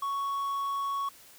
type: tone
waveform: triangle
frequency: 1112 Hz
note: C#6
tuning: 5 cents sharp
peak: -27 dBFS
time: 0.02-1.09 s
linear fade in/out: 5 ms
effects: white hiss -54 dBFS RMS until 1.38 s